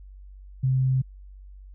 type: tone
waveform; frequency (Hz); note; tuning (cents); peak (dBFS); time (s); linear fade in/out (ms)
sine; 130.81; C3; 0; -19; 0.63-1.02; 10
effects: added 48 Hz sine -42 dBFS peak until 1.74 s